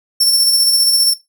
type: tone with tremolo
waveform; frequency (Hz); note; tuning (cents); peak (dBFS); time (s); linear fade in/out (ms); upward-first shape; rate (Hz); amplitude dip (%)
sawtooth; 5420; E8; +47; -6; 0.2-1.14; 10; square; 15; 25
effects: noise-tail reverb RT60 0.2 s tail -17 dB re dry